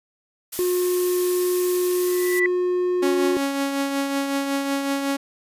blue noise, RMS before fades -29 dBFS, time 0.52-2.4 s, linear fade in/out 10 ms
triangle tone, 360.1 Hz, F#4, 47 cents flat, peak -17 dBFS, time 0.59-3.37 s, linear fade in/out 0 ms
sine tone with exponential growth, 1975.5 Hz, B6, in tune, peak -16 dBFS, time 1.95-2.46 s, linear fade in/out 1 ms, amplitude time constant 110 ms
sawtooth tone with tremolo, 277.2 Hz, C#4, in tune, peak -16 dBFS, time 3.02-5.17 s, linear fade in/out 10 ms, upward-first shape triangle, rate 5.4 Hz, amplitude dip 45%
effects resampled to 32000 Hz

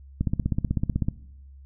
click train, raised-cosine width 5 ms, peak -11 dBFS, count 15, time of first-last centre 0.21-1.085 s, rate 16 Hz, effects noise-tail reverb RT60 0.9 s tail -20 dB re dry + added 68 Hz sine -44 dBFS peak until 1.65 s

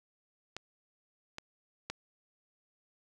clicks, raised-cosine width 0.2 ms, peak -22 / -23 / -19 dBFS, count 3, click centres 0.566 / 1.384 / 1.9 s, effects none

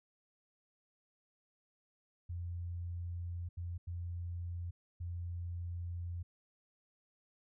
sine tone bursts at uneven times, 86.9 Hz, F2, 8 cents flat, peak -38 dBFS, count 4, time 2.29-3.49 / 3.57-3.78 / 3.87-4.71 / 5-6.23 s, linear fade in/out 10 ms, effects none

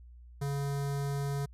square tone with notch filter, 140.7 Hz, C#3, 26 cents sharp, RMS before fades -33 dBFS, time 0.41-1.46 s, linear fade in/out 10 ms, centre 2700 Hz, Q 1.3, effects added 60 Hz sine -49 dBFS peak until 1.53 s + resampled to 32000 Hz

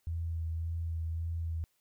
sine tone with vibrato, 82.41 Hz, E2, in tune, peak -32 dBFS, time 0.07-1.64 s, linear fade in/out 0 ms, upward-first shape sine, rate 1.8 Hz, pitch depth 21 cents each way, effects white hiss -75 dBFS RMS until 1.8 s

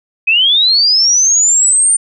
sine linear sweep, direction up, 2489 to 9030 Hz, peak -7 dBFS, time 0.27-1.97 s, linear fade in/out 10 ms, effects none

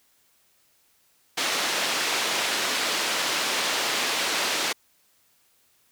white band-pass noise, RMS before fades -26 dBFS, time 1.37-4.73 s, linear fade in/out 10 ms, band 290 to 4600 Hz, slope 12 dB/octave, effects white hiss -64 dBFS RMS until 5.91 s

